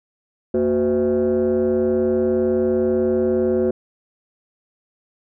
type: tone with frequency modulation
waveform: sine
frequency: 370 Hz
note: F#4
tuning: in tune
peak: -14 dBFS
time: 0.54-3.71 s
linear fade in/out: 5 ms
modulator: 141 Hz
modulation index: 1.1
effects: tanh soft clip ceiling -13 dBFS